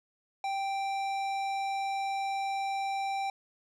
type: tone with tanh clipping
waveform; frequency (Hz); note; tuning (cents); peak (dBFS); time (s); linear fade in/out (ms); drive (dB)
sine; 784; G5; 0; -32; 0.44-3.3; 2; 15
effects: none